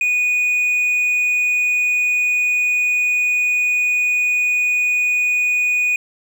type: tone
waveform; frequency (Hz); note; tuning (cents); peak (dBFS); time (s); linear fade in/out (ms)
triangle; 2470; D#7; -13; -13; 0.01-5.96; 2
effects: none